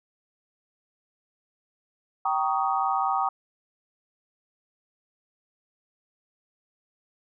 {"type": "chord", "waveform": "sine", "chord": "Eb dominant seventh", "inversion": "first", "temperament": "just", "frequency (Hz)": [777.8, 933.4, 1120.1, 1244.5], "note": ["G5", "Bb5", "Db6", "Eb6"], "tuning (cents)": [-14, 2, 18, 0], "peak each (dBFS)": [-26, -29, -30, -28], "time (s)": [2.25, 3.29], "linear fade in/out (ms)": 5, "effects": []}